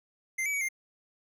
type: tone with pitch steps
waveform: square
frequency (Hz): 2086 / 2289 / 2256 / 2110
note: C7 / D7 / C#7 / C7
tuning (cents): -6 / -45 / +30 / +14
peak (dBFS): -29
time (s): 0.38-0.688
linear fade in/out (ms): 10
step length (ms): 77
effects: resampled to 32000 Hz